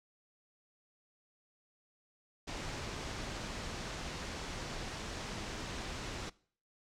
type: low-pass noise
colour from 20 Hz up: pink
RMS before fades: -42 dBFS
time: 2.47-6.3 s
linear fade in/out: 10 ms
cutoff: 7000 Hz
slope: 24 dB/octave
effects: noise-tail reverb RT60 0.5 s tail -22 dB re dry